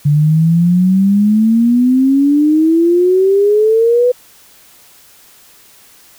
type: exponential sweep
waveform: sine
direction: up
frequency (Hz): 144.2 to 500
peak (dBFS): -7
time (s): 0.05-4.12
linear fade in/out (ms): 10
effects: white hiss -44 dBFS RMS until 6.18 s